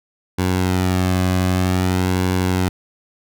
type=tone with flanger; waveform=sawtooth; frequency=92 Hz; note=F#2; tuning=9 cents flat; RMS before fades=-18 dBFS; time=0.38-2.69 s; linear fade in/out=10 ms; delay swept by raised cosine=1.6 to 2.19 ms; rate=0.52 Hz; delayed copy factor=-0.55; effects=none